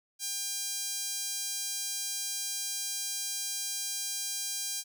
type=tone with high-pass filter; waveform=sawtooth; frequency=800 Hz; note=G5; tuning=35 cents sharp; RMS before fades=-35 dBFS; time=0.19-4.84 s; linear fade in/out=50 ms; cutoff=5700 Hz; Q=1.3; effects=none